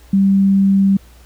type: tone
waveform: sine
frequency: 195.5 Hz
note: G3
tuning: 4 cents flat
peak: -9 dBFS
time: 0.13-0.97 s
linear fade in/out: 5 ms
effects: added 60 Hz sine -42 dBFS peak until 1.25 s + pink hiss -49 dBFS RMS until 1.25 s